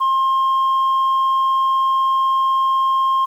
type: tone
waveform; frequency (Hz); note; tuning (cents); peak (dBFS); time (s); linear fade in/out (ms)
sine; 1064; C6; +29; -11; 0-3.26; 20
effects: tanh soft clip ceiling -13 dBFS + 8-bit